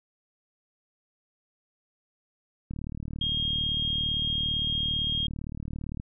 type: click train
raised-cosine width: 5 ms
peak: -23 dBFS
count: 125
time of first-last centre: 2.71-5.999 s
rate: 37.7 Hz
type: tone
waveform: sine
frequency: 3242 Hz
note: G#7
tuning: 42 cents flat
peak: -26 dBFS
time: 3.21-5.27 s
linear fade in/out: 5 ms
effects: none